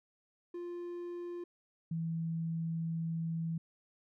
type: tone pair in turn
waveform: triangle / sine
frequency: 349.2 / 164.28 Hz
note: F4 / E3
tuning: 0 / -6 cents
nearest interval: octave + minor second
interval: 1306 cents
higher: first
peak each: -37 / -33 dBFS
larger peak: second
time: 0.54-1.44 / 1.91-3.58 s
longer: second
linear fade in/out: 5 ms
effects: none